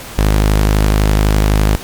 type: tone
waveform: sawtooth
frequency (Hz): 51.91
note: G#1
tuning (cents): 0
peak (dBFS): -5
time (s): 0.18-1.76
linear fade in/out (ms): 0
effects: pink hiss -30 dBFS RMS until 1.83 s + MP3 96 kbps

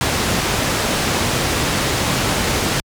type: low-pass noise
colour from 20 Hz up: pink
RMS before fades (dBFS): -18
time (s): 0.01-2.8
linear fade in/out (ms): 0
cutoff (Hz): 8800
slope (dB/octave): 12
effects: high-pass 60 Hz 12 dB/octave

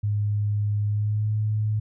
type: tone with pitch glide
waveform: sine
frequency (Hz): 103.83 to 107.06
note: G#2 to A2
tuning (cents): 0 to -47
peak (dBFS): -21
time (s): 0.03-1.8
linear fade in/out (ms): 10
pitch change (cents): +53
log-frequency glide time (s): 0.86-1.31
effects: none

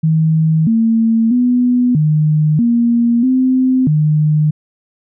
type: tone with pitch steps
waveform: sine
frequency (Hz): 158.9 / 225.9 / 246.8 / 153 / 235.6 / 258.1 / 152.3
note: D#3 / A3 / B3 / D#3 / A#3 / C4 / D#3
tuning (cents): +37 / +46 / -1 / -29 / +19 / -23 / -37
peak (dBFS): -9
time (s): 0.03-4.51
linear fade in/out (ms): 10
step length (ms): 640
effects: none

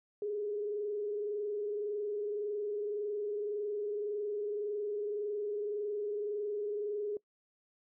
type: tone with frequency modulation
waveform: sine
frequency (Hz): 415.3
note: G#4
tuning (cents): 0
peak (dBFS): -33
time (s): 0.22-7.17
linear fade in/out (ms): 2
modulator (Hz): 21.8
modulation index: 0.51
effects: noise-tail reverb RT60 0.1 s tail -22 dB re dry

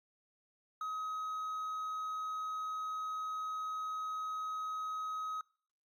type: tone with hard clipping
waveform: triangle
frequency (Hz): 1268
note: D#6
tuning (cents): +32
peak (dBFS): -37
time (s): 0.81-5.41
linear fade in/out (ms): 2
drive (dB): 5
effects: noise-tail reverb RT60 0.5 s tail -25 dB re dry + Opus 48 kbps

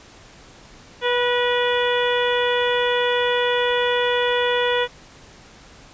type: harmonic tone with a mistuned harmonic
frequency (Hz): 489.1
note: B4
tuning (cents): -17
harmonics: 1 / 2 / 3 / 4 / 5 / 6 / 7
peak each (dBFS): -20 / -25 / -27 / -27 / -31 / -30 / -28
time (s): 1.01-4.88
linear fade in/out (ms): 50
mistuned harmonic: 4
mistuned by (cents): -26
effects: pink hiss -46 dBFS RMS until 5.93 s + resampled to 16000 Hz

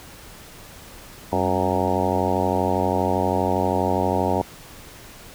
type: harmonic tone with a mistuned harmonic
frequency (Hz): 92.5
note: F#2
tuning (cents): 0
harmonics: 1 / 2 / 3 / 4 / 5 / 6 / 7 / 8 / 9 / 10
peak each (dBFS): -28 / -28 / -28 / -28 / -28 / -28 / -28 / -28 / -28 / -28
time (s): 1.32-4.42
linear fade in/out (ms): 5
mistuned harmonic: 2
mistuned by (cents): +91
effects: pink hiss -43 dBFS RMS until 5.34 s

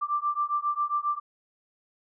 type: beating tone pair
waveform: sine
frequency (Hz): 1174.7 / 1182.1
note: D6 / D6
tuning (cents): 0 / +11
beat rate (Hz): 7.4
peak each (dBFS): -28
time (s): 0.01-1.2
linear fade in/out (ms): 20
effects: none

